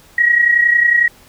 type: tone pair together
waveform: sine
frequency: 1900 / 1931 Hz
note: A#6 / B6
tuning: +33 / -39 cents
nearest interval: unison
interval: 28 cents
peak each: -10 / -16 dBFS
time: 0.18-1.08 s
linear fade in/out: 5 ms
effects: pink hiss -46 dBFS RMS until 1.28 s